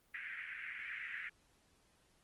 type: band-pass noise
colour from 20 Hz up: white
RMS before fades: -45 dBFS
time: 0.14-1.29 s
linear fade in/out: 5 ms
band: 1600 to 2300 Hz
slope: 48 dB/octave
effects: pink hiss -72 dBFS RMS until 2.23 s + Opus 24 kbps